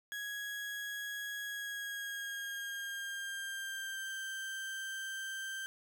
35% pulse tone with pitch glide, 1661.2 to 1568 Hz, G#6 to G6, 0 to 0 cents, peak -37 dBFS, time 0.12-5.66 s, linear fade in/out 0 ms, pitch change -100 cents, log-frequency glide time 1.44-4.22 s, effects none

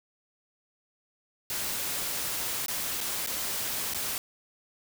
white noise with dropouts, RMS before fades -32 dBFS, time 1.5-4.18 s, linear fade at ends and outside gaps 1 ms, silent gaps 2.661-2.682 / 3.006-3.011 / 3.263-3.272 / 3.937-3.946 s, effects none

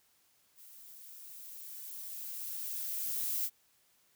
violet noise with level ramp, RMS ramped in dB -55 to -33 dBFS, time 0.55-3.5 s, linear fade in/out 50 ms, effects white hiss -70 dBFS RMS until 4.15 s

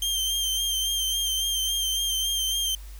sawtooth tone with vibrato, 3160 Hz, G7, 13 cents sharp, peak -21 dBFS, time 0.02-2.75 s, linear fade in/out 2 ms, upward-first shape sine, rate 3.6 Hz, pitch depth 30 cents each way, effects added 50 Hz sine -38 dBFS peak until 2.99 s + white hiss -52 dBFS RMS until 2.99 s

